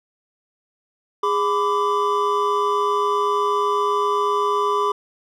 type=tone cluster; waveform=triangle; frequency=412.3 / 1002 / 1169 Hz; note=G#4 / B5 / D6; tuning=-13 / +25 / -8 cents; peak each=-20 dBFS; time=1.23-4.92 s; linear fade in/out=5 ms; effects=none